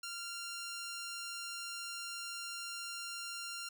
10% pulse tone, 1387 Hz, F6, 12 cents flat, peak -33 dBFS, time 0.03-3.69 s, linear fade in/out 5 ms, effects none

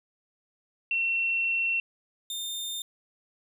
sine / sawtooth tone pair in turn, 2714 / 3623 Hz, E7 / A7, +50 / +50 cents, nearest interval perfect fourth, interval 500 cents, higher second, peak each -24 / -29 dBFS, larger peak first, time 0.91-1.8 / 2.3-2.82 s, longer first, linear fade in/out 2 ms, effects none

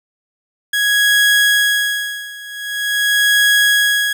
30% pulse tone with tremolo, 1661.2 Hz, G#6, in tune, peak -7 dBFS, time 0.73-4.13 s, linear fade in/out 5 ms, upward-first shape sine, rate 0.45 Hz, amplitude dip 90%, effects none

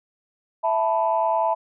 sine chord, E suspended fourth, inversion none, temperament just, 659.3 / 879 / 988.9 Hz, E5 / A5 / B5, 0 / -2 / +2 cents, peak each -22 / -22 / -24 dBFS, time 0.63-1.55 s, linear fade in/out 20 ms, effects tanh soft clip ceiling -9 dBFS

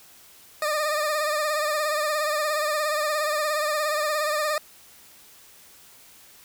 20% pulse tone with vibrato, 606 Hz, D#5, 46 cents flat, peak -18 dBFS, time 0.62-4.58 s, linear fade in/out 2 ms, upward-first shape triangle, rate 17 Hz, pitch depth 59 cents each way, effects white hiss -51 dBFS RMS until 6.44 s

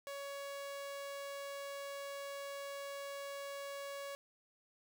sawtooth tone, 560 Hz, C#5, 18 cents sharp, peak -39 dBFS, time 0.07-4.15 s, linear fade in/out 0 ms, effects none

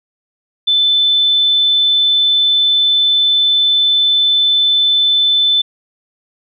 sine tone, 3520 Hz, A7, in tune, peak -9 dBFS, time 0.67-5.62 s, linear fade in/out 10 ms, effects none

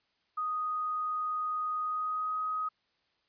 sine tone with pitch glide, 1244.5 to 1259 Hz, D#6 to D#6, 0 to +20 cents, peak -30 dBFS, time 0.37-2.69 s, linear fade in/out 10 ms, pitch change +20 cents, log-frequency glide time 1.82-2.39 s, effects white hiss -74 dBFS RMS until 3.28 s + resampled to 11025 Hz

